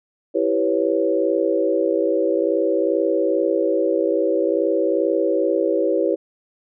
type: chord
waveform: sine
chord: C# half-diminished seventh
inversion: first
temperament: equal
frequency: 329.6 / 392 / 493.9 / 554.4 Hz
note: E4 / G4 / B4 / C#5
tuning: 0 / 0 / 0 / 0 cents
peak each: -22 dBFS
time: 0.34-6.16 s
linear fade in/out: 20 ms
effects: none